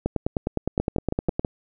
two click trains, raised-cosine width 2 ms, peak -10 / -9 dBFS, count 5 / 14, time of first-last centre 0.8-1.448 / 0.06-1.395 s, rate 6.17 / 9.74 Hz, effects none

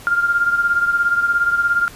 sine beating tone pair, 1396.9 / 1413.9 Hz, F6 / F6, 0 / +21 cents, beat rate 17 Hz, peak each -15 / -21 dBFS, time 0.07-1.88 s, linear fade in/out 0 ms, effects pink hiss -40 dBFS RMS until 1.95 s + resampled to 32000 Hz

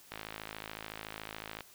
click train, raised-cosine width 0.3 ms, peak -24 dBFS, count 81, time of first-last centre 0.12-1.607 s, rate 53.8 Hz, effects white hiss -58 dBFS RMS until 1.74 s

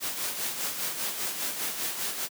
white noise with tremolo, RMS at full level -30 dBFS, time 0-2.29 s, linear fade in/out 50 ms, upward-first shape sine, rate 5 Hz, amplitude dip 50%, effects high-pass 150 Hz 12 dB/octave

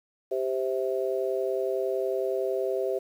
harmonic tone, 130.81 Hz, C3, in tune, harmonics 3 / 4 / 5, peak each -28 / -30 / -32 dBFS, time 0.31-2.99 s, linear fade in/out 10 ms, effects 9-bit

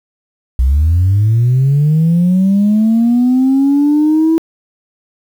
sine linear sweep, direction up, 60.4 to 327.9 Hz, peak -6 dBFS, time 0.59-4.38 s, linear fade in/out 0 ms, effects tanh soft clip ceiling -5 dBFS + 7-bit

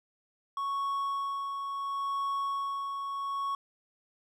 triangle tone with tremolo, 1108.7 Hz, C#6, in tune, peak -27 dBFS, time 0.57-3.55 s, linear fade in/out 2 ms, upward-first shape sine, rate 0.72 Hz, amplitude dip 40%, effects none

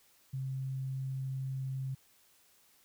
sine tone, 132.9 Hz, C3, 27 cents sharp, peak -34 dBFS, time 0.33-1.95 s, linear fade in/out 10 ms, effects white hiss -66 dBFS RMS until 2.84 s

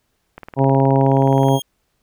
click train, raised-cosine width 0.5 ms, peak -19 dBFS, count 22, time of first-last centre 0.38-1.485 s, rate 19 Hz
harmonic tone, 135.6 Hz, C#3, 38 cents flat, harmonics 1 / 2 / 3 / 4 / 5 / 6 / 7, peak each -15 / -18 / -20 / -21 / -22 / -23 / -23 dBFS, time 0.56-1.6 s, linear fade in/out 50 ms
sawtooth tone with exponential growth, 3244 Hz, G#7, 41 cents flat, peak -23 dBFS, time 0.97-1.62 s, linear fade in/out 2 ms, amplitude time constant 140 ms
effects pink hiss -68 dBFS RMS until 2.02 s

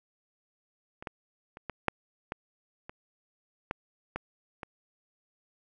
clicks, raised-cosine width 0.5 ms, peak -27 / -20 / -29 / -20 / -9 / -18 / -26 / -16 / -18 / -23 dBFS, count 10, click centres 1.025 / 1.072 / 1.571 / 1.697 / 1.883 / 2.321 / 2.895 / 3.711 / 4.16 / 4.632 s, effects none

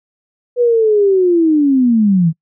sine linear sweep, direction down, 493.9 to 155.56 Hz, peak -8 dBFS, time 0.56-2.33 s, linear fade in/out 50 ms, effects noise-tail reverb RT60 0.1 s tail -26 dB re dry

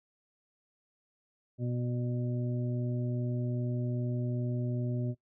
harmonic tone with a mistuned harmonic, 122.5 Hz, B2, 14 cents flat, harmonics 1 / 2 / 3 / 5, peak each -31 / -37 / -41 / -45 dBFS, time 1.58-5.15 s, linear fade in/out 50 ms, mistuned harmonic 5, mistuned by -21 cents, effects noise-tail reverb RT60 0.1 s tail -18 dB re dry

